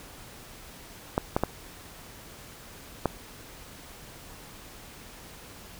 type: clicks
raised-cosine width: 1 ms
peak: -9 dBFS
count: 4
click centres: 1.179 / 1.365 / 1.436 / 3.057 s
effects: pink hiss -47 dBFS RMS until 5.79 s